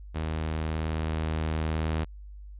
sawtooth tone with level ramp, 79 Hz, D#2, 27 cents sharp, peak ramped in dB -25 to -22 dBFS, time 0.14-2.05 s, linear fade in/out 20 ms, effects added 50 Hz sine -41 dBFS peak until 2.59 s + resampled to 8000 Hz

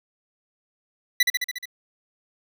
25% pulse tone with echo, 1975.5 Hz, B6, in tune, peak -11 dBFS, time 1.2-1.23 s, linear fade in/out 5 ms, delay 71 ms, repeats 6, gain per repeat -3 dB, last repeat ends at 1.656 s, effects none

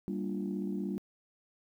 sine chord, G minor seventh, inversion none, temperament equal, 196 / 233.1 / 293.7 / 349.2 Hz, G3 / Bb3 / D4 / F4, 0 / 0 / 0 / 0 cents, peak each -34 / -40 / -39 / -40 dBFS, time 0.08-0.98 s, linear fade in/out 0 ms, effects tanh soft clip ceiling -24 dBFS + 11-bit

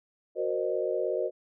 sine chord, C half-diminished seventh, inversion second, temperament equal with one note detuned, 370 / 466.2 / 523.3 / 612.3 Hz, Gb4 / Bb4 / C5 / Eb5, 0 / 0 / 0 / -28 cents, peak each -32 dBFS, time 0.35-1.31 s, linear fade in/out 50 ms, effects none

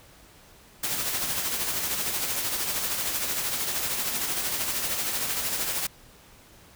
white noise with tremolo, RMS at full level -27 dBFS, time 0.83-5.87 s, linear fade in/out 5 ms, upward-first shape sine, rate 13 Hz, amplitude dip 40%, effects pink hiss -53 dBFS RMS until 6.75 s

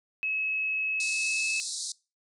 sine tone with pitch glide, 2576 to 2600 Hz, E7 to E7, -41 to -24 cents, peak -27 dBFS, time 0.23-1.6 s, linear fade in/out 0 ms, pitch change +17 cents, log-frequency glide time 0.88-1.48 s
pink band-pass noise, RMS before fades -35 dBFS, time 1-1.92 s, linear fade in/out 2 ms, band 3900 to 9600 Hz, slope 96 dB/octave
effects noise-tail reverb RT60 0.3 s tail -23 dB re dry

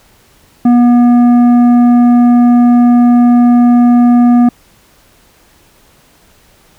sine tone with tanh clipping, 241.6 Hz, B3, 38 cents flat, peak -5 dBFS, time 0.65-4.49 s, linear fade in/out 5 ms, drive 9 dB, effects pink hiss -47 dBFS RMS until 6.78 s

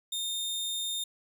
sawtooth tone, 3646 Hz, A#7, 39 cents flat, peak -28 dBFS, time 0.12-1.04 s, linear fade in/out 5 ms, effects none

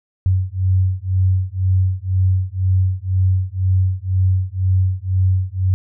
sine beating tone pair, 92.5 / 94.5 Hz, F#2 / F#2, 0 / +37 cents, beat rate 2 Hz, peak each -17 dBFS, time 0.26-5.74 s, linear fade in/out 0 ms, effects none

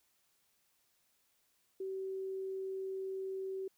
sine tone, 382.6 Hz, G4, 42 cents flat, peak -37 dBFS, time 1.8-3.68 s, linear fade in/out 5 ms, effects white hiss -75 dBFS RMS until 3.77 s

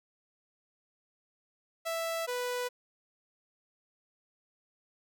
sawtooth tone pair in turn, 660 / 493.6 Hz, E5 / B4, +2 / -1 cents, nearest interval perfect fourth, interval 503 cents, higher first, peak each -28 dBFS, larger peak neither, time 1.85-2.27 / 2.27-2.69 s, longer neither, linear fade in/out 20 ms, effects none

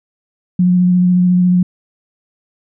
sine tone with vibrato, 180 Hz, F#3, 47 cents flat, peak -8 dBFS, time 0.59-1.63 s, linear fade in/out 5 ms, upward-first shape square, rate 14 Hz, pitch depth 12 cents each way, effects none

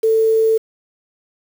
sine tone with quantisation, 444.4 Hz, A4, 17 cents sharp, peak -11 dBFS, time 0.03-0.58 s, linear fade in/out 10 ms, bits 6, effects none

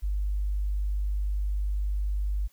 sine tone, 50 Hz, G1, 35 cents sharp, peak -25 dBFS, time 0.02-2.48 s, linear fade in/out 20 ms, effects white hiss -64 dBFS RMS until 2.52 s

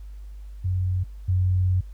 sine tone pair in turn, 92 / 92 Hz, F#2 / F#2, -9 / -9 cents, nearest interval unison, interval 0 cents, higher neither, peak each -21 / -18 dBFS, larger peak second, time 0.64-1.04 / 1.28-1.81 s, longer second, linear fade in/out 10 ms, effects added 50 Hz sine -36 dBFS peak until 1.93 s + pink hiss -63 dBFS RMS until 1.93 s

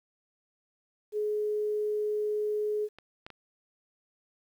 sine tone, 421.9 Hz, G#4, 27 cents sharp, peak -27 dBFS, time 1.12-2.89 s, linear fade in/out 50 ms
clicks, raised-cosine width 0.3 ms, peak -32 / -26 / -30 dBFS, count 3, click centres 2.986 / 3.265 / 3.303 s
effects 10-bit

